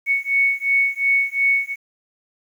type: beating tone pair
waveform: sine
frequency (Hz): 2217 / 2219.8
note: C#7 / C#7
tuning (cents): 0 / +2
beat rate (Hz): 2.8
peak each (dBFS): -19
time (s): 0.06-1.76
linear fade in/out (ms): 50
effects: 8-bit